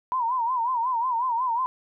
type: tone with vibrato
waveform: sine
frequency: 972 Hz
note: B5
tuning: 28 cents flat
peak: -22 dBFS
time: 0.12-1.66 s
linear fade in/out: 0 ms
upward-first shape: sine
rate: 5.5 Hz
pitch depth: 120 cents each way
effects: none